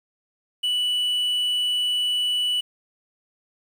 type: tone with quantisation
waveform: triangle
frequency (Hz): 2960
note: F#7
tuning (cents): 0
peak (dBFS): -19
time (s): 0.63-2.61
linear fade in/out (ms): 10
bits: 8
effects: none